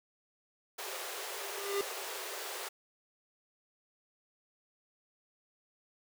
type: high-pass noise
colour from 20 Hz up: pink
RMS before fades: -41 dBFS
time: 0.78-2.69 s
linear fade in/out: 10 ms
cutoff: 360 Hz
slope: 96 dB/octave
type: tone with exponential growth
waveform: square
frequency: 400 Hz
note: G4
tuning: 35 cents sharp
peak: -29 dBFS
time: 1.25-1.81 s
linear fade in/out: 1 ms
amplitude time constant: 120 ms
effects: none